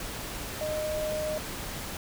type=tone in noise; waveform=sine; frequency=615 Hz; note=D#5; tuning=20 cents flat; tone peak=-29 dBFS; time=0.61-1.38 s; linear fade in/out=2 ms; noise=pink; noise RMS=-37 dBFS; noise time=0-1.97 s; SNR=+5 dB; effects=none